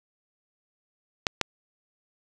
clicks, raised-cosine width 0.2 ms, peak -5 dBFS, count 2, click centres 1.268 / 1.413 s, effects none

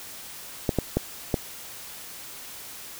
clicks, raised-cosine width 2 ms, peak -8 dBFS, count 4, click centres 0.692 / 0.787 / 0.97 / 1.342 s, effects white hiss -41 dBFS RMS until 2.99 s

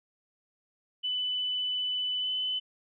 sine tone with pitch glide, 2995 to 3019 Hz, F#7 to F#7, +20 to +34 cents, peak -28 dBFS, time 1.03-2.6 s, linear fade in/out 20 ms, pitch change +14 cents, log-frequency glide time 2.17-2.29 s, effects none

